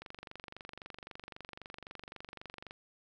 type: click train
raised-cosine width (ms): 0.3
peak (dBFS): -29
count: 65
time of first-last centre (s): 0.02-2.709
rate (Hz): 23.8
effects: none